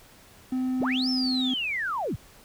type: tone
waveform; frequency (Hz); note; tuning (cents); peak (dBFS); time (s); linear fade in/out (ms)
triangle; 256.7; C4; -33; -22; 0.52-1.54; 5
type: linear two-way sweep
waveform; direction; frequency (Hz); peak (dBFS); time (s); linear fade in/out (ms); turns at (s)
sine; up then down; 31 to 5420 to 48.95; -26; 0.8-2.16; 10; 1.09
effects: tanh soft clip ceiling -16 dBFS + pink hiss -53 dBFS RMS until 2.44 s